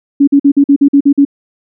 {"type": "tone bursts", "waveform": "sine", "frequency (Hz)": 281.5, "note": "C#4", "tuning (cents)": 27, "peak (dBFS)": -3, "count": 9, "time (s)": [0.2, 1.251], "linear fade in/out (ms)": 10, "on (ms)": 75, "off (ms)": 47, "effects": []}